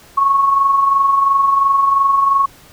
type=tone with amplitude modulation; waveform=sine; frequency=1102 Hz; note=C#6; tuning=11 cents flat; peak=-8 dBFS; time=0.17-2.46 s; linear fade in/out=10 ms; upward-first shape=sine; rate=22.9 Hz; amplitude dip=45%; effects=pink hiss -44 dBFS RMS until 2.72 s